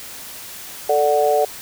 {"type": "chord", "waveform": "sine", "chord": "D major", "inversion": "second", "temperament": "equal", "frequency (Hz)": [440, 587.3, 740], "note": ["A4", "D5", "F#5"], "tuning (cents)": [0, 0, 0], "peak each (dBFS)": -18, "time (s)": [0.89, 1.45], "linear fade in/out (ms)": 5, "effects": ["white hiss -35 dBFS RMS until 1.61 s"]}